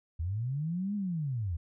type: linear two-way sweep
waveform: sine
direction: up then down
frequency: 75.9 to 210 to 75.9 Hz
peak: -30 dBFS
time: 0.19-1.57 s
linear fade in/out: 10 ms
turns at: 0.95 s
effects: none